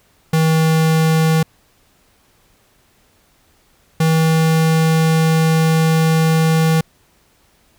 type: tone pair in turn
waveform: square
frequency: 160 / 160.7 Hz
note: D#3 / E3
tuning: +49 / -44 cents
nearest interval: unison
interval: 7 cents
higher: second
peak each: -12 dBFS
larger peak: neither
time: 0.33-1.43 / 4-6.81 s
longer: second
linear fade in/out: 5 ms
effects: pink hiss -56 dBFS RMS until 7.78 s